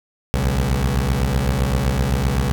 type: beating tone pair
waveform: 20% pulse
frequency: 61.74 / 69.54 Hz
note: B1 / C#2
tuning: 0 / +6 cents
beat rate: 7.8 Hz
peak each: -15 dBFS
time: 0.34-2.52 s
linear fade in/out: 0 ms
effects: none

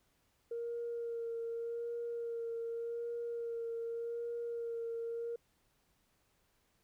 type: tone with vibrato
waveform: sine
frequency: 466.2 Hz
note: A#4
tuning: in tune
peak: -36 dBFS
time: 0.51-5.36 s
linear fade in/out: 5 ms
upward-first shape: sine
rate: 0.85 Hz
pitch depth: 18 cents each way
effects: tanh soft clip ceiling -32 dBFS + pink hiss -75 dBFS RMS until 6.83 s

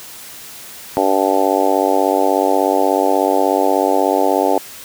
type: harmonic tone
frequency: 96.5 Hz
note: G2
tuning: 27 cents flat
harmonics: 3 / 4 / 5 / 6 / 7 / 8 / 9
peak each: -20 / -20 / -20 / -20 / -20 / -20 / -20 dBFS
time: 0.97-4.58 s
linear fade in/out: 0 ms
effects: white hiss -35 dBFS RMS until 4.84 s + high-pass 60 Hz 12 dB/octave

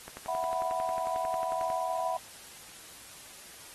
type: click train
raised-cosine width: 0.5 ms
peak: -27 dBFS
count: 19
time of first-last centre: 0.08-1.702 s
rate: 11.1 Hz
type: chord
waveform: sine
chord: E suspended second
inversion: none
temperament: equal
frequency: 659.3 / 740 / 987.8 Hz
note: E5 / F#5 / B5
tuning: 0 / 0 / 0 cents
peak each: -33 / -33 / -34 dBFS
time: 0.28-2.17 s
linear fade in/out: 5 ms
effects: white hiss -49 dBFS RMS until 3.74 s + AAC 32 kbps

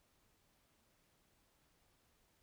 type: silence
effects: pink hiss -75 dBFS RMS until 2.42 s

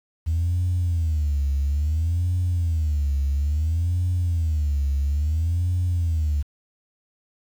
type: tone with vibrato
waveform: sine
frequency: 78.9 Hz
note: D#2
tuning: 25 cents sharp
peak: -18 dBFS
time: 0.26-6.43 s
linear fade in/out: 20 ms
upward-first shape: sine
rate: 0.59 Hz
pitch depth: 220 cents each way
effects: tanh soft clip ceiling -16 dBFS + 8-bit

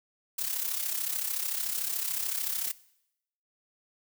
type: noise with amplitude modulation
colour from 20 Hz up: blue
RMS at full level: -29 dBFS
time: 0.38-2.72 s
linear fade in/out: 10 ms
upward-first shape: sine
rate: 33.6 Hz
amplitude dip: 65%
effects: noise-tail reverb RT60 0.8 s tail -20 dB re dry

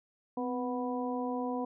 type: harmonic tone with a mistuned harmonic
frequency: 246.4 Hz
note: B3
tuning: 4 cents flat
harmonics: 1 / 2 / 3 / 4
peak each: -34 / -37 / -39 / -40 dBFS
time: 0.37-1.65 s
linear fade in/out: 5 ms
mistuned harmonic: 1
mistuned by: +53 cents
effects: none

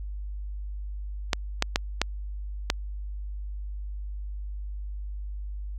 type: clicks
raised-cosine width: 0.2 ms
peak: -4 dBFS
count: 5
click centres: 1.332 / 1.624 / 1.759 / 2.016 / 2.701 s
effects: added 50 Hz sine -32 dBFS peak until 5.78 s

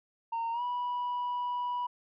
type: tone with pitch glide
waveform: sine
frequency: 919 to 979.3 Hz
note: A#5 to B5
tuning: -25 to -15 cents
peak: -28 dBFS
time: 0.32-1.87 s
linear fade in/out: 10 ms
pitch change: +110 cents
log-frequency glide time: 0.52-0.62 s
effects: tanh soft clip ceiling -29 dBFS

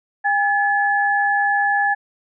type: tone pair together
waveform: sine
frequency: 809 / 1714.2 Hz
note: G#5 / A6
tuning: -46 / -46 cents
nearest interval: octave + minor second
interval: 1300 cents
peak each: -18 dBFS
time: 0.24-1.95 s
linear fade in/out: 20 ms
effects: none

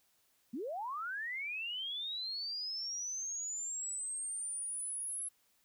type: linear sweep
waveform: sine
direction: up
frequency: 207.1 to 11000 Hz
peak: -37 dBFS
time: 0.53-5.29 s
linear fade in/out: 10 ms
effects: white hiss -73 dBFS RMS until 5.64 s

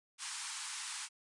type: band-pass noise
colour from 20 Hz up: white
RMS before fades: -43 dBFS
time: 0.18-1.09 s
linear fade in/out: 50 ms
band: 830 to 10000 Hz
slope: 96 dB/octave
effects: resampled to 24000 Hz

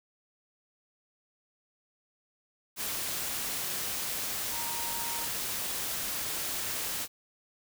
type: tone in noise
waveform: sine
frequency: 932.3 Hz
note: A#5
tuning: in tune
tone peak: -40 dBFS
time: 4.51-5.28 s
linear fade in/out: 50 ms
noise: white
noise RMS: -34 dBFS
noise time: 2.76-7.08 s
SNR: -9 dB
effects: none

